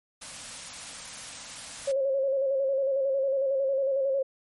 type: band-stop noise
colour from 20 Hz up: white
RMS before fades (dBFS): -40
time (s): 0.21-1.92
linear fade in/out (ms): 10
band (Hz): 310 to 470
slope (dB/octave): 96
type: tone with vibrato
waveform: sine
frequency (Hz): 542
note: C#5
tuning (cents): -39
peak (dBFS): -23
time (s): 1.87-4.23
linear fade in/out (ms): 10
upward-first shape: square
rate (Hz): 11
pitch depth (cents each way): 38
effects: MP3 48 kbps